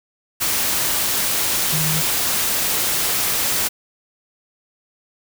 sine tone in noise, 155.56 Hz, D#3, in tune, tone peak -22 dBFS, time 1.72-2.02 s, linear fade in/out 20 ms, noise white, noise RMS -20 dBFS, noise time 0.4-3.69 s, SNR -5 dB, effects none

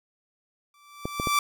sawtooth tone with exponential growth, 1166 Hz, D6, 13 cents flat, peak -15 dBFS, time 0.74-1.39 s, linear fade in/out 2 ms, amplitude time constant 140 ms
clicks, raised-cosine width 2 ms, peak -15 dBFS, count 3, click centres 1.055 / 1.199 / 1.272 s
effects none

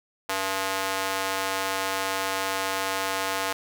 square tone with high-pass filter, 96.3 Hz, G2, 30 cents flat, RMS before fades -28 dBFS, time 0.29-3.53 s, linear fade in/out 5 ms, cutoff 770 Hz, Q 0.88, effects none

